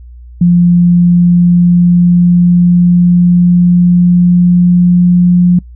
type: tone with pitch glide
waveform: sine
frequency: 174.61 to 177.35 Hz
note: F3 to F3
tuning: 0 to +27 cents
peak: -3 dBFS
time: 0.41-5.59 s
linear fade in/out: 5 ms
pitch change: +27 cents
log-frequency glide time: 0.63-5.26 s
effects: noise-tail reverb RT60 0.1 s tail -25 dB re dry + added 60 Hz sine -29 dBFS peak until 5.75 s